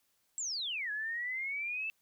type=exponential two-way sweep; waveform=sine; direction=down then up; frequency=7770 to 1667 to 2666 Hz; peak=-34 dBFS; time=0.38-1.9 s; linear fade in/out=0 ms; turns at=0.91 s; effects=white hiss -75 dBFS RMS until 2.01 s